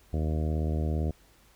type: harmonic tone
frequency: 77.78 Hz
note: D#2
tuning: in tune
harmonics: 1 / 2 / 3 / 4 / 5 / 6 / 7 / 8 / 9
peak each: -27 / -33 / -37 / -39 / -41 / -43 / -44 / -45 / -46 dBFS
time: 0.13-1.11 s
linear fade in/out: 5 ms
effects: added 50 Hz sine -61 dBFS peak until 1.55 s + pink hiss -61 dBFS RMS until 1.55 s